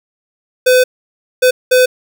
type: tone bursts at uneven times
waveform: square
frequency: 506 Hz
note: B4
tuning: 42 cents sharp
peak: -7 dBFS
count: 3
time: 0.66-0.84 / 1.42-1.51 / 1.71-1.86 s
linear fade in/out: 10 ms
effects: none